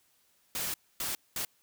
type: noise bursts at uneven times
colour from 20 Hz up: white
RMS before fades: -34 dBFS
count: 3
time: 0.55-0.74 / 1-1.15 / 1.36-1.45 s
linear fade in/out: 2 ms
effects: white hiss -69 dBFS RMS until 1.62 s